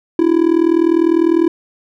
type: tone with amplitude modulation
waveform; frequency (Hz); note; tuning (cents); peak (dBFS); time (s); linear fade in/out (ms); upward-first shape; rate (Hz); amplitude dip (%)
triangle; 332.3; E4; +14; -4; 0.19-1.48; 2; sine; 40; 90
effects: none